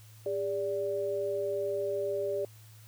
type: tone pair together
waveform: sine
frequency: 403.8 / 581.4 Hz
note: G#4 / D5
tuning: -49 / -18 cents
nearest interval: tritone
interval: 631 cents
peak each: -32 / -32 dBFS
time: 0.26-2.45 s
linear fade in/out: 2 ms
effects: added 109 Hz sine -51 dBFS peak until 2.87 s + white hiss -59 dBFS RMS until 2.87 s